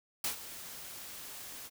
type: noise with ADSR envelope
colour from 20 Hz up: white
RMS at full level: -32 dBFS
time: 0.24-1.7 s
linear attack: 4 ms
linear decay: 110 ms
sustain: -14 dB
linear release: 41 ms
effects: none